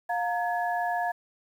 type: tone cluster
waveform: sine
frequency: 708 / 923 / 1696 Hz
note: F5 / A#5 / G#6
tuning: +23 / -17 / +36 cents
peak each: -27 / -33 / -33 dBFS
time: 0.09-1.12 s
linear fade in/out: 10 ms
effects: 9-bit